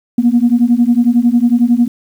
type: beating tone pair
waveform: sine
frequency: 233.8 / 244.8 Hz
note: A#3 / B3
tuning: +5 / -15 cents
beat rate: 11 Hz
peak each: -10 dBFS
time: 0.18-1.88 s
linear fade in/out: 5 ms
effects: tanh soft clip ceiling -1 dBFS + 7-bit